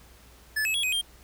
square tone with pitch steps, 1732 / 2584 / 3334 / 2512 / 3191 Hz, A6 / E7 / G#7 / D#7 / G7, -28 / -35 / +6 / +16 / +30 cents, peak -25 dBFS, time 0.56-1.015 s, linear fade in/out 10 ms, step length 91 ms, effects added 60 Hz sine -54 dBFS peak until 1.23 s + pink hiss -55 dBFS RMS until 1.23 s

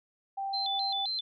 sine tone with tremolo, 784 Hz, G5, in tune, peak -31 dBFS, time 0.37-1.06 s, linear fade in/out 10 ms, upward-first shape sine, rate 2.9 Hz, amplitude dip 25%
sine tone with vibrato, 3788 Hz, A#7, 27 cents sharp, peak -30 dBFS, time 0.53-1.21 s, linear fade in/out 10 ms, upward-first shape square, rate 3.8 Hz, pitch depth 140 cents each way
effects none

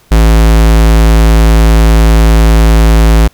square tone, 55 Hz, A1, in tune, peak -3 dBFS, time 0.11-3.28 s, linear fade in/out 10 ms, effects pink hiss -46 dBFS RMS until 3.33 s

